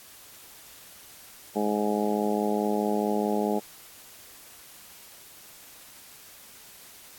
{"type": "harmonic tone", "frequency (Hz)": 104.7, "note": "G#2", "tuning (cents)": 15, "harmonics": [2, 3, 4, 5, 6, 7, 8], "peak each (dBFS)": [-28, -32, -29, -34, -34, -34, -33], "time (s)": [1.55, 3.6], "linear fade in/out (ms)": 20, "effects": ["white hiss -49 dBFS RMS until 7.18 s", "AAC 64 kbps"]}